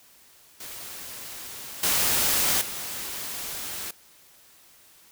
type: noise with level steps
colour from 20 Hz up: white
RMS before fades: -39 / -23 / -34 dBFS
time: 0.6-3.91 s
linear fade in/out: 5 ms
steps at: 1.83 / 2.61 s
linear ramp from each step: 5 ms
effects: white hiss -55 dBFS RMS until 5.11 s